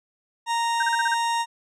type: tone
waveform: 40% pulse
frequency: 930 Hz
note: A#5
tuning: 4 cents flat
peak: -21 dBFS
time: 0.46-1.46 s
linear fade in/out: 50 ms
type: tone bursts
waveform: sine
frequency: 1568 Hz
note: G6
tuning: in tune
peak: -21 dBFS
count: 6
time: 0.8-1.142 s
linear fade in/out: 5 ms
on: 27 ms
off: 36 ms
effects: resampled to 22050 Hz